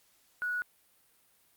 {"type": "tone with quantisation", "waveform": "sine", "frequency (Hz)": 1465, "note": "F#6", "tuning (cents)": -18, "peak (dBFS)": -30, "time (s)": [0.42, 0.62], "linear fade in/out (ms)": 0, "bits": 9, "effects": ["white hiss -67 dBFS RMS until 1.56 s", "Opus 48 kbps"]}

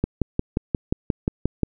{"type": "click train", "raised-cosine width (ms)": 3, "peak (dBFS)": -7, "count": 10, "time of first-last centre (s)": [0.04, 1.633], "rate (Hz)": 5.65, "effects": []}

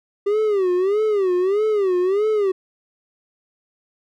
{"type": "tone with vibrato", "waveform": "triangle", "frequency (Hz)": 394.2, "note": "G4", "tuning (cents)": 10, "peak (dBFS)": -14, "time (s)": [0.26, 2.52], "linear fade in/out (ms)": 10, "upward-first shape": "sine", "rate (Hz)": 1.6, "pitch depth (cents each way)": 170, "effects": []}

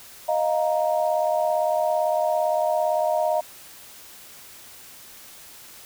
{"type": "chord", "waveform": "sine", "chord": "Eb suspended second", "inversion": "none", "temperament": "just", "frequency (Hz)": [622.3, 700, 933.4], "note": ["Eb5", "F5", "Bb5"], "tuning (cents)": [0, 4, 2], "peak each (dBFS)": [-22, -24, -28], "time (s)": [0.28, 3.41], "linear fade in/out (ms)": 10, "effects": ["white hiss -45 dBFS RMS until 5.85 s"]}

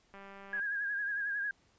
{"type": "click train", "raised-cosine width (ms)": 0.5, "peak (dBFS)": -36, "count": 91, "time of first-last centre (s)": [0.14, 0.597], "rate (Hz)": 197}
{"type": "tone with vibrato", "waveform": "sine", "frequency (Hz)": 1639, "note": "G#6", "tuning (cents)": -23, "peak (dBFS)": -32, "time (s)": [0.53, 1.51], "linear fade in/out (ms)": 2, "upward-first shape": "sine", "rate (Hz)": 11, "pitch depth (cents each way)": 53}
{"effects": ["pink hiss -69 dBFS RMS until 1.78 s", "resampled to 16000 Hz"]}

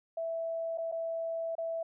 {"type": "tone with dropouts", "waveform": "sine", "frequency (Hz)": 659.3, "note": "E5", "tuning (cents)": 0, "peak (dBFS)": -32, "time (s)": [0.17, 1.83], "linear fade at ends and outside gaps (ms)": 5, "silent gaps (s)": [[0.776, 0.782], [0.916, 0.922], [1.553, 1.581]], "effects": []}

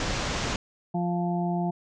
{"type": "low-pass noise", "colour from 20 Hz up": "pink", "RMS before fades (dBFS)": -29, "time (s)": [0, 0.56], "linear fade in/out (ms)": 2, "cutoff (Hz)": 7100, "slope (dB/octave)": 48}
{"type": "harmonic tone", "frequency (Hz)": 174.61, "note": "F3", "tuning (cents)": 0, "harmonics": [1, 2, 4, 5], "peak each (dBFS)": [-26, -33, -31, -37], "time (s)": [0.94, 1.71], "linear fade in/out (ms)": 10}
{"effects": []}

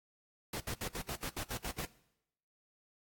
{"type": "noise bursts", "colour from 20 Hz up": "pink", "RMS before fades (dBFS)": -39, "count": 10, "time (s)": [0.53, 1.853], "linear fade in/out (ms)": 5, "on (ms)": 72, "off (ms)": 67, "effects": ["noise-tail reverb RT60 0.8 s tail -19 dB re dry", "AAC 64 kbps"]}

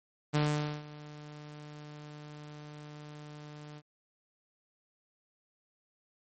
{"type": "tone with ADSR envelope", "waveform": "sawtooth", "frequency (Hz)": 149.3, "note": "D3", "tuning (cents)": 29, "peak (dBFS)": -21, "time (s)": [0.33, 3.82], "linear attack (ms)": 24, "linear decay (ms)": 470, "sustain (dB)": -20, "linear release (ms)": 49, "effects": ["MP3 32 kbps"]}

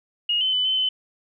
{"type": "tone with pitch steps", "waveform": "sine", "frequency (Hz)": [2869, 3056, 3000, 3060, 3039], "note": ["F7", "G7", "F#7", "G7", "F#7"], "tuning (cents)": [46, -45, 23, -42, 46], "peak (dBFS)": -19, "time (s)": [0.29, 0.89], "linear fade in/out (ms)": 5, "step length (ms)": 120, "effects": []}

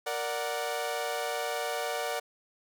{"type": "chord", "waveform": "sawtooth", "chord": "Bb augmented", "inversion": "none", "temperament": "equal", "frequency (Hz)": [466.2, 587.3, 740], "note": ["Bb4", "D5", "F#5"], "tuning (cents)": [0, 0, 0], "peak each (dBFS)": [-32, -31, -31], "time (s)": [0.06, 2.2], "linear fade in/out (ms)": 10, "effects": []}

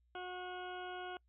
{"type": "harmonic tone", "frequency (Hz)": 363.4, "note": "F#4", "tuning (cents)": -31, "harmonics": [1, 2, 3, 4, 6, 7, 8, 9], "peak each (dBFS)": [-47, -46, -54, -49, -60, -62, -56, -59], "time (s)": [0.15, 1.17], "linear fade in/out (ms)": 2, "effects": ["noise-tail reverb RT60 0.1 s tail -26 dB re dry", "added 60 Hz sine -70 dBFS peak until 1.28 s"]}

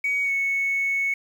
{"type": "tone with pitch glide", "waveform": "sine", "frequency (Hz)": [2251, 2210], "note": ["C#7", "C#7"], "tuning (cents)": [26, -6], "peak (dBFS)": -20, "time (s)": [0.04, 1.14], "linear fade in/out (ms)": 5, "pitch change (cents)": -32, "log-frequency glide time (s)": [0.23, 0.31], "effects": ["tanh soft clip ceiling -16 dBFS", "8-bit"]}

